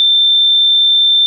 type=tone; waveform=sine; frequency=3565 Hz; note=A7; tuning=22 cents sharp; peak=-7 dBFS; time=0-1.26 s; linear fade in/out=0 ms; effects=none